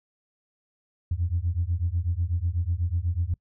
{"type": "beating tone pair", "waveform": "sine", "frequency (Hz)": [82.6, 90.7], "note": ["E2", "F#2"], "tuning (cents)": [4, -34], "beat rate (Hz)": 8.1, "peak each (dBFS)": -26, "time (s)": [1.11, 3.34], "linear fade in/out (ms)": 5, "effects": ["noise-tail reverb RT60 0.1 s tail -25 dB re dry", "tanh soft clip ceiling -16 dBFS"]}